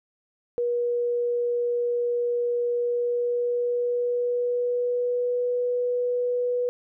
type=tone with pitch glide; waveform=sine; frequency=480.9 to 490.7 Hz; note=B4 to B4; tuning=-46 to -11 cents; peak=-22 dBFS; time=0.58-6.69 s; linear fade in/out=0 ms; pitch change=+35 cents; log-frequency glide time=2.73-5.46 s; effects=none